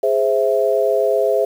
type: chord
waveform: sine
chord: Ab augmented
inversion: none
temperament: equal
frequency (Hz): 415.3 / 523.3 / 659.3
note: Ab4 / C5 / E5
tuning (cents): 0 / 0 / 0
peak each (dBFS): -18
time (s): 0.03-1.45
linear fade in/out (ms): 5
effects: 7-bit